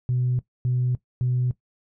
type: tone bursts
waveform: sine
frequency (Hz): 125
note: B2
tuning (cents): +21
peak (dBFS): -19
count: 3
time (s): 0.09-1.51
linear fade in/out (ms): 0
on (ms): 300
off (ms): 260
effects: noise-tail reverb RT60 0.1 s tail -17 dB re dry + tanh soft clip ceiling -16 dBFS